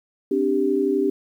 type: chord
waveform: sine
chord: C suspended second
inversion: none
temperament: equal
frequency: 261.6 / 293.7 / 392 Hz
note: C4 / D4 / G4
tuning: 0 / 0 / 0 cents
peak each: -25 / -23 / -20 dBFS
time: 0.31-1.1 s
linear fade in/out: 5 ms
effects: 9-bit